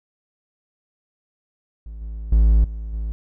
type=tone with level steps; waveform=triangle; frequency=54.3 Hz; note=A1; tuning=22 cents flat; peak=-30 / -26 / -9 / -25 / -21 dBFS; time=1.86-3.12 s; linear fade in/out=0 ms; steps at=2.01 / 2.32 / 2.64 / 2.93 s; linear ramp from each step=5 ms; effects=none